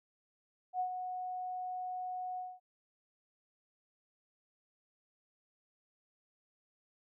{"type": "tone with ADSR envelope", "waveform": "sine", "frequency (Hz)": 734, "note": "F#5", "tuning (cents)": -14, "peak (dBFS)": -30, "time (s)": [0.73, 2.6], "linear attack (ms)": 68, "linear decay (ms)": 88, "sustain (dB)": -7, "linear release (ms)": 220, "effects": []}